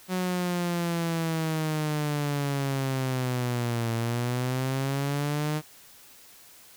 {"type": "linear two-way sweep", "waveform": "sawtooth", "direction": "down then up", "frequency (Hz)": [185, 114.4, 154], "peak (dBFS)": -22, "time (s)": [0.08, 5.62], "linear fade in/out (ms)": 50, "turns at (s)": 3.94, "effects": ["white hiss -52 dBFS RMS until 6.76 s"]}